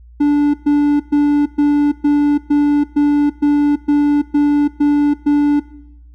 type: tone bursts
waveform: triangle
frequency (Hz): 291.2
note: D4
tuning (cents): -15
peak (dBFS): -7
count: 12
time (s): 0.2-5.6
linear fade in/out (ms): 10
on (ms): 340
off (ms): 120
effects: noise-tail reverb RT60 0.9 s tail -19 dB re dry + added 59 Hz sine -38 dBFS peak until 6.14 s

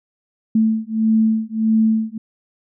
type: beating tone pair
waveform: sine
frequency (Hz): 220 / 221.6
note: A3 / A3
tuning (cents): 0 / +13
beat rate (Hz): 1.6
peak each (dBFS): -17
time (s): 0.55-2.18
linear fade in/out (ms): 5
effects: none

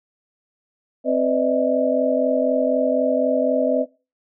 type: tone cluster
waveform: sine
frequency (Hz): 261.3 / 502 / 594 / 638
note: C4 / B4 / D5 / D#5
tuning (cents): -2 / +28 / +20 / +43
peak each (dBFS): -22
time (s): 1.04-3.86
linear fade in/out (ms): 50
effects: noise-tail reverb RT60 0.3 s tail -19 dB re dry

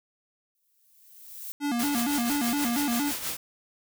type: noise with exponential growth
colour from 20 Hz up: violet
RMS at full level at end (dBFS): -36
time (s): 0.55-1.52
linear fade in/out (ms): 0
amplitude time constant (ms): 210
type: tone with vibrato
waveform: square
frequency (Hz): 261.6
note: C4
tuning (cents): 0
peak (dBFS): -26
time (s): 1.6-3.13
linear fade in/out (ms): 50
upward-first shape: square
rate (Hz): 4.3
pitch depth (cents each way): 170
type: noise with tremolo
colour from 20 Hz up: white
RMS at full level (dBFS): -30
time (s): 1.79-3.37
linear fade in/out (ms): 5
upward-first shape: triangle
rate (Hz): 6.2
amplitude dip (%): 65
effects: none

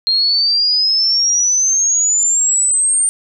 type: exponential sweep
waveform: sine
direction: up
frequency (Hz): 4187 to 8870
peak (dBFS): -11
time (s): 0.07-3.09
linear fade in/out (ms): 0
effects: none

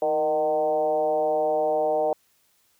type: tone with frequency modulation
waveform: sine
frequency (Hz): 615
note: D#5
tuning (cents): -20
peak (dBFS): -20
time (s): 0.02-2.13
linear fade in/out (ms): 2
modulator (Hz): 148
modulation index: 1.2
effects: white hiss -65 dBFS RMS until 2.79 s

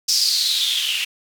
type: noise with band-pass filter sweep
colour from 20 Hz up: blue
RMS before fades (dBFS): -20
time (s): 0.08-1.05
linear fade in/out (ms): 10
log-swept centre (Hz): 5300 to 2700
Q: 6.9
effects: none

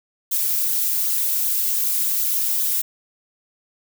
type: noise with flanger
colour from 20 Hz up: violet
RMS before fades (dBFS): -21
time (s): 0.31-2.82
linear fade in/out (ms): 10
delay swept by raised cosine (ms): 0.37 to 6.17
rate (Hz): 2.6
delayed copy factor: -0.9
effects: none

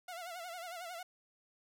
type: tone with vibrato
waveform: sawtooth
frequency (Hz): 698.5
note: F5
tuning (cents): 0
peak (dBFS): -39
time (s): 0.08-1.03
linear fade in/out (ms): 5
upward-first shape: sine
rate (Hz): 11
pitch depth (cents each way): 96
effects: none

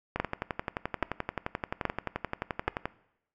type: two click trains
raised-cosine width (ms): 0.5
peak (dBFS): -15 / -11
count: 32 / 4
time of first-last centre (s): 0.16-2.856 / 0.2-2.679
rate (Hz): 11.5 / 1.21
effects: noise-tail reverb RT60 0.8 s tail -19 dB re dry

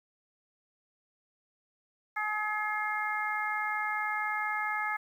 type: harmonic tone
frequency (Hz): 424.3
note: G#4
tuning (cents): +37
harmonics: 2 / 3 / 4 / 5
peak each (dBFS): -35 / -35 / -35 / -35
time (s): 2.16-4.97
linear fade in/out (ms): 10
effects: 10-bit

